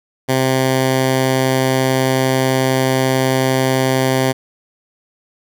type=tone; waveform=10% pulse; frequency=131.2 Hz; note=C3; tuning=5 cents sharp; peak=-5 dBFS; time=0.28-4.33 s; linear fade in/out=20 ms; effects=none